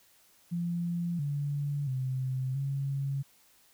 sine tone with pitch steps, 172.2 / 143.8 / 130.2 / 138 Hz, F3 / D3 / C3 / C#3, -24 / -36 / -8 / -7 cents, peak -29 dBFS, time 0.51-3.23 s, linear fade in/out 20 ms, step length 680 ms, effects white hiss -63 dBFS RMS until 3.73 s

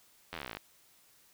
slowing click train, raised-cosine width 0.3 ms, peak -23 dBFS, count 17, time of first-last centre 0.33-0.57 s, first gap 11 ms, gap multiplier 1.04, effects white hiss -64 dBFS RMS until 1.33 s

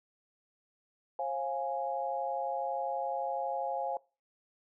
sine chord, F minor, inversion second, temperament equal with one note detuned, 537 / 698.5 / 830.6 Hz, C5 / F5 / Ab5, +45 / 0 / 0 cents, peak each -36 / -36 / -35 dBFS, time 1.19-3.97 s, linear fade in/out 2 ms, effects noise-tail reverb RT60 0.3 s tail -22 dB re dry

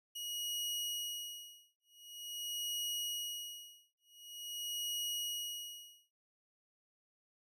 sawtooth tone with tremolo, 2900 Hz, F#7, 35 cents flat, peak -33 dBFS, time 0.15-6.13 s, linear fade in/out 10 ms, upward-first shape sine, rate 0.46 Hz, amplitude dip 100%, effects none

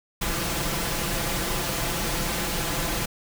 pink noise with comb filter, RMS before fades -27 dBFS, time 0.21-3.06 s, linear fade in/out 10 ms, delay 5.9 ms, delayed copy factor +0.6, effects none

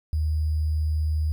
sine tone with sample-and-hold, 77.3 Hz, D#2, 11 cents flat, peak -21 dBFS, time 0.13-1.32 s, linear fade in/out 0 ms, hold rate 4900 Hz, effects none

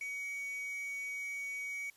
triangle tone with quantisation, 2251 Hz, C#7, 26 cents sharp, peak -36 dBFS, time 0.01-1.9 s, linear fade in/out 2 ms, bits 9, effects white hiss -65 dBFS RMS until 1.96 s + resampled to 32000 Hz

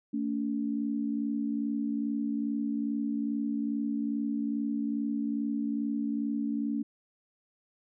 sine tone pair together, 223.6 / 286 Hz, A3 / D4, +28 / -46 cents, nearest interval major third, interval 426 cents, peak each -31 / -31 dBFS, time 0.13-6.83 s, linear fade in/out 10 ms, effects none

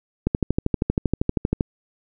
click train, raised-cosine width 3 ms, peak -6 dBFS, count 18, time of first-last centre 0.27-1.609 s, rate 12.7 Hz, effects none

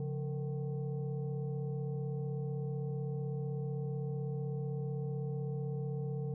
sine tone with frequency modulation, 138.59 Hz, C#3, in tune, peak -34 dBFS, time 0-6.34 s, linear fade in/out 2 ms, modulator 313 Hz, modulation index 0.83, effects none

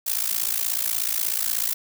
blue noise with amplitude modulation, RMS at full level -21 dBFS, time 0.06-1.74 s, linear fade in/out 10 ms, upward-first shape sine, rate 56.5 Hz, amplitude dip 90%, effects none

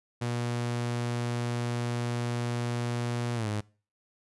sawtooth tone with pitch glide, 120 to 105.07 Hz, B2 to G#2, -49 to +21 cents, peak -25 dBFS, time 0.21-3.61 s, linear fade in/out 10 ms, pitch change -230 cents, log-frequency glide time 3.35-3.48 s, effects noise-tail reverb RT60 0.4 s tail -24 dB re dry + resampled to 24000 Hz

